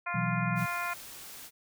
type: harmonic tone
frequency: 349.2 Hz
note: F4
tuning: in tune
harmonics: 2 / 3 / 4 / 5 / 6 / 7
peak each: -39 / -36 / -36 / -42 / -41 / -39 dBFS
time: 0.06-0.94 s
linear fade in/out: 10 ms
type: chord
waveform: sine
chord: B suspended fourth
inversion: none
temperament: just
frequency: 123.47 / 164.63 / 185.21 Hz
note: B2 / E3 / F#3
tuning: 0 / -2 / +2 cents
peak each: -33 dBFS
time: 0.14-0.66 s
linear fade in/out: 10 ms
type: noise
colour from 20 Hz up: white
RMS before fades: -46 dBFS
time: 0.55-1.51 s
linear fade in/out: 50 ms
effects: none